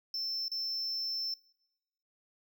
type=tone with dropouts; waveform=triangle; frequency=5330 Hz; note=E8; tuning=18 cents sharp; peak=-32 dBFS; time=0.14-1.34 s; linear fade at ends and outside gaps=2 ms; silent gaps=0.482-0.516 s; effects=noise-tail reverb RT60 0.9 s tail -22 dB re dry